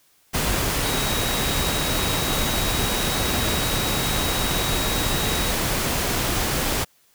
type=tone in noise; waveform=sine; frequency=3814 Hz; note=A#7; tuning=39 cents sharp; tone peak=-30 dBFS; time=0.84-5.52 s; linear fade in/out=20 ms; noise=pink; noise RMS=-23 dBFS; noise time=0.33-6.85 s; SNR=-10 dB; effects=white hiss -60 dBFS RMS until 7.14 s